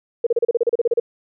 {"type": "tone bursts", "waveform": "sine", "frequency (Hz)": 470, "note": "A#4", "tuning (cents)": 14, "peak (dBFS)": -13, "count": 13, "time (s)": [0.24, 0.999], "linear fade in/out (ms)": 5, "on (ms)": 27, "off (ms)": 34, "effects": []}